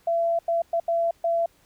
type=tone bursts at uneven times; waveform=sine; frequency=674 Hz; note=E5; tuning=38 cents sharp; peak=-20 dBFS; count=5; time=0.07-0.39 / 0.48-0.62 / 0.73-0.8 / 0.88-1.11 / 1.24-1.46 s; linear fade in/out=5 ms; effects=pink hiss -61 dBFS RMS until 1.65 s